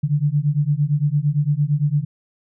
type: beating tone pair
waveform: sine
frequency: 142.4 / 151.2 Hz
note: C#3 / D#3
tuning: +47 / -49 cents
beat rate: 8.8 Hz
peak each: -19 dBFS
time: 0.03-2.05 s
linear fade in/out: 10 ms
effects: none